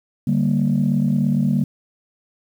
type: chord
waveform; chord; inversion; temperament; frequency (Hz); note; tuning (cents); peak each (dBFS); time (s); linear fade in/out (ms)
sine; G minor; second; equal; 146.83 / 196 / 233.1; D3 / G3 / Bb3; 0 / 0 / 0; -19; 0.27-1.64; 5
effects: tanh soft clip ceiling -9 dBFS + 8-bit